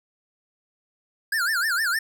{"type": "tone with vibrato", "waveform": "square", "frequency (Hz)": 1579, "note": "G6", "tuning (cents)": 12, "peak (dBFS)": -22, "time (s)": [1.32, 1.99], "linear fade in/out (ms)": 5, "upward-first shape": "sine", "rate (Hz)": 6.5, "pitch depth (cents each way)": 240, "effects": []}